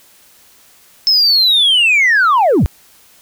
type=linear sweep; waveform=sine; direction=down; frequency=5280 to 34.65 Hz; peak=-6 dBFS; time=1.07-2.66 s; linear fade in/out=0 ms; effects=tanh soft clip ceiling -6 dBFS + white hiss -47 dBFS RMS until 3.21 s